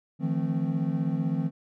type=chord; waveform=triangle; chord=F dominant seventh; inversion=third; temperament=equal with one note detuned; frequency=155.56 / 171.32 / 220 / 261.6 Hz; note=Eb3 / F3 / A3 / C4; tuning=0 / -33 / 0 / 0 cents; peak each=-27 / -27 / -32 / -30 dBFS; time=0.19-1.51 s; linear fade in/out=50 ms; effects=none